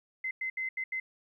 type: tone bursts at uneven times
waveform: sine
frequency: 2059 Hz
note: C7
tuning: 28 cents flat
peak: -31 dBFS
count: 5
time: 0.24-0.31 / 0.41-0.5 / 0.57-0.69 / 0.77-0.84 / 0.92-1 s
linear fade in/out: 5 ms
effects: 12-bit